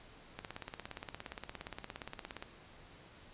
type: click train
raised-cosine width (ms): 0.3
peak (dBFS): -26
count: 36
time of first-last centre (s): 0.39-2.425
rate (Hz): 17.2
effects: pink hiss -57 dBFS RMS until 3.33 s + resampled to 8000 Hz